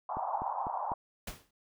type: band-pass noise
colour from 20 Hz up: pink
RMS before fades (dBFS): -35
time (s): 0.09-0.94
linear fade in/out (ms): 5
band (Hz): 740 to 1000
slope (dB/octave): 48
type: click train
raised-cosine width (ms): 2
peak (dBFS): -27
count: 4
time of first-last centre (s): 0.17-0.918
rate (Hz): 4.01
type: noise with exponential decay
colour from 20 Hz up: pink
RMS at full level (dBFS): -38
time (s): 1.27-1.51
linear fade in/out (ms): 5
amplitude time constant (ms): 51
effects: none